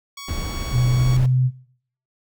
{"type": "tone", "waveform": "10% pulse", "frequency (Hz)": 1119, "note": "C#6", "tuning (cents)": 16, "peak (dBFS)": -25, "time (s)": [0.17, 1.17], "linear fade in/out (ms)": 5}
{"type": "noise", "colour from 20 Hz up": "brown", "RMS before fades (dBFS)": -26, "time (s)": [0.28, 1.26], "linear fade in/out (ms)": 2}
{"type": "tone with pitch glide", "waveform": "sine", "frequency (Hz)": [124, 128], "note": ["B2", "C3"], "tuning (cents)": [7, -38], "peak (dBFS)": -15, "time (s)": [0.71, 1.51], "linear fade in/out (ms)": 50, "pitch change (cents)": 55, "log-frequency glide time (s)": [0.87, 1.22]}
{"effects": ["noise-tail reverb RT60 0.6 s tail -19 dB re dry"]}